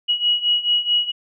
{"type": "beating tone pair", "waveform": "sine", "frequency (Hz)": [2907, 2911.6], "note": ["F#7", "F#7"], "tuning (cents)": [-31, -29], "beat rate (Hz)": 4.6, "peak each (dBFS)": [-21, -18], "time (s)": [0.08, 1.12], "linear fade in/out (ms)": 20, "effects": []}